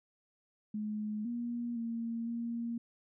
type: tone with pitch steps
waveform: sine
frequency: 212.3 / 238 / 230.6 / 233.8 Hz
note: G#3 / A#3 / A#3 / A#3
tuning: +38 / +36 / -19 / +5 cents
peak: -34 dBFS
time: 0.74-2.78 s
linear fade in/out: 5 ms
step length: 510 ms
effects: none